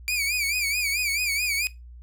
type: tone with vibrato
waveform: sawtooth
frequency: 2349 Hz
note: D7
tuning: in tune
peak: -20 dBFS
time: 0.08-1.67 s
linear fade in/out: 0 ms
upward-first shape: sine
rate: 4.6 Hz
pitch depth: 110 cents each way
effects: noise-tail reverb RT60 0.2 s tail -17 dB re dry + added 60 Hz sine -41 dBFS peak until 2.02 s